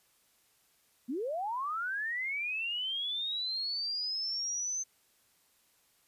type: linear sweep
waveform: sine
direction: up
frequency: 220 to 6240 Hz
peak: -32 dBFS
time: 1.08-4.84 s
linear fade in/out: 20 ms
effects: white hiss -69 dBFS RMS until 6.07 s + resampled to 32000 Hz